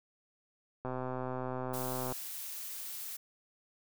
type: click train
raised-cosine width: 1 ms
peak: -24 dBFS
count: 164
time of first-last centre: 0.85-2.123 s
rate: 128 Hz
type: noise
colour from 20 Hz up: blue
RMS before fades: -42 dBFS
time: 1.73-3.17 s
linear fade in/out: 10 ms
effects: none